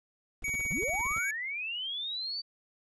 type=noise bursts; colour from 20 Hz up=brown; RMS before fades=-41 dBFS; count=14; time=0.42-1.184 s; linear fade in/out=2 ms; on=23 ms; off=34 ms
type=tone; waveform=square; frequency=2253 Hz; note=C#7; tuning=28 cents sharp; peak=-31 dBFS; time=0.44-1.31 s; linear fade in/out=5 ms
type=linear sweep; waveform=sine; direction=up; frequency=100 to 4623 Hz; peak=-33 dBFS; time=0.7-2.42 s; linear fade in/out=20 ms
effects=resampled to 24000 Hz